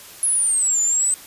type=exponential two-way sweep; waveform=sine; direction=down then up; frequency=10770 to 7020 to 8170 Hz; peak=-16 dBFS; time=0.23-1.14 s; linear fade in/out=0 ms; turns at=0.81 s; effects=white hiss -41 dBFS RMS until 1.26 s + resampled to 32000 Hz